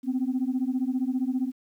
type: beating tone pair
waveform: sine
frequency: 250 / 265 Hz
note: B3 / C4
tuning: +21 / +22 cents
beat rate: 15 Hz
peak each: -26 dBFS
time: 0.03-1.52 s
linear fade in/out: 50 ms
effects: tanh soft clip ceiling -19 dBFS + 10-bit